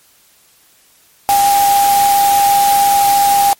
sine tone in noise, 803 Hz, G5, 41 cents sharp, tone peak -8 dBFS, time 1.29-3.53 s, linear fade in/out 0 ms, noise white, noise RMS -19 dBFS, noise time 1.29-3.53 s, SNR +8 dB, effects white hiss -50 dBFS RMS until 3.59 s + MP3 64 kbps

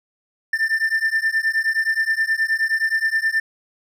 triangle beating tone pair, 1781 / 1790.5 Hz, A6 / A6, +21 / +30 cents, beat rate 9.5 Hz, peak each -19 dBFS, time 0.53-3.4 s, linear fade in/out 5 ms, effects none

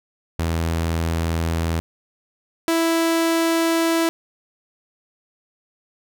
sawtooth tone pair in turn, 82.5 / 330 Hz, E2 / E4, +2 / +2 cents, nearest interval 2 octaves, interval 2400 cents, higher second, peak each -16 / -13 dBFS, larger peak second, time 0.39-1.8 / 2.68-4.09 s, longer neither, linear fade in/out 0 ms, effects none

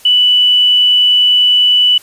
sine tone, 2970 Hz, F#7, 6 cents sharp, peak -6 dBFS, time 0.05-1.98 s, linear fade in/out 5 ms, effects white hiss -41 dBFS RMS until 2.02 s + resampled to 32000 Hz

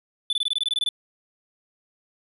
triangle tone bursts, 3494 Hz, A7, 13 cents flat, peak -19 dBFS, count 12, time 0.3-0.89 s, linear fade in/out 2 ms, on 29 ms, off 22 ms, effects resampled to 32000 Hz

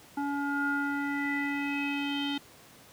square tone with low-pass filter sweep, 283.6 Hz, C#4, 40 cents sharp, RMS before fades -31 dBFS, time 0.17-2.38 s, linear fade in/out 5 ms, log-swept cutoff 1100 to 3400 Hz, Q 7, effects pink hiss -54 dBFS RMS until 2.92 s + high-pass 100 Hz 12 dB/octave

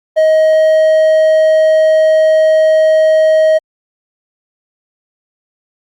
triangle tone, 630 Hz, D#5, 21 cents sharp, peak -4 dBFS, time 0.16-3.59 s, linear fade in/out 20 ms, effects Opus 32 kbps

